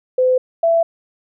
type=tone pair in turn; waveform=sine; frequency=510 / 666.7 Hz; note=C5 / E5; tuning=-44 / +19 cents; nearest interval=perfect fourth; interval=463 cents; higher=second; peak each=-11 dBFS; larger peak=neither; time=0.18-0.38 / 0.63-0.83 s; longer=neither; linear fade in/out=5 ms; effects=none